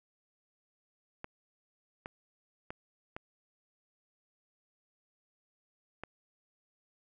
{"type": "clicks", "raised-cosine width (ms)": 0.5, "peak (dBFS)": -25, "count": 5, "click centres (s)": [1.244, 2.059, 2.705, 3.165, 6.036], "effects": []}